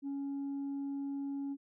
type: tone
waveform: sine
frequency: 278.6 Hz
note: C#4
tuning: 9 cents sharp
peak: -33 dBFS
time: 0.02-1.57 s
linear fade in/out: 50 ms
effects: tanh soft clip ceiling -34 dBFS